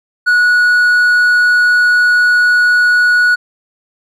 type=tone with hard clipping; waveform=sine; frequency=1463 Hz; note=F#6; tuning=20 cents flat; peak=-8 dBFS; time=0.26-3.36 s; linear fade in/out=20 ms; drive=3 dB; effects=none